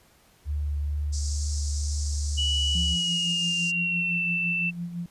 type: tone with vibrato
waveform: sine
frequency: 73.3 Hz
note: D2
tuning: 3 cents flat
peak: -25 dBFS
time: 0.45-2.97 s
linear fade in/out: 50 ms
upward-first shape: triangle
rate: 2.2 Hz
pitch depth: 16 cents each way
type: band-pass noise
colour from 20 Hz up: pink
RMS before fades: -38 dBFS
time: 1.12-3.72 s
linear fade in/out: 20 ms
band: 4900 to 8100 Hz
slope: 48 dB/octave
type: tone with pitch glide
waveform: sine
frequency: 2941 to 2666 Hz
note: F#7 to E7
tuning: -11 to +19 cents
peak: -24 dBFS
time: 2.37-4.71 s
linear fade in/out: 20 ms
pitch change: -170 cents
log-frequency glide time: 2.82-4.25 s
type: tone with tremolo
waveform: sine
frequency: 172.8 Hz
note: F3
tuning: 18 cents flat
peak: -28 dBFS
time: 2.75-5.06 s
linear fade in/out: 2 ms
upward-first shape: sine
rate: 5.9 Hz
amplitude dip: 60%
effects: pink hiss -59 dBFS RMS until 5.1 s + resampled to 32000 Hz